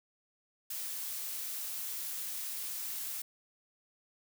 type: noise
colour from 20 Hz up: blue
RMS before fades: -39 dBFS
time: 0.7-3.22 s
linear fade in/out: 5 ms
effects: none